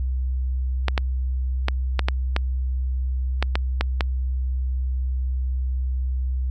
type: clicks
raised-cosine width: 0.3 ms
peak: -5 dBFS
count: 10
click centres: 0.883 / 0.978 / 1.684 / 1.993 / 2.085 / 2.364 / 3.426 / 3.555 / 3.81 / 4.008 s
effects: added 64 Hz sine -21 dBFS peak until 6.5 s